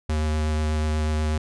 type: tone with vibrato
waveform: square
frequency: 77 Hz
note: D#2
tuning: 17 cents flat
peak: -22 dBFS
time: 0.09-1.38 s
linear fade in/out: 5 ms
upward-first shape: sine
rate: 8.2 Hz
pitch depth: 11 cents each way
effects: resampled to 22050 Hz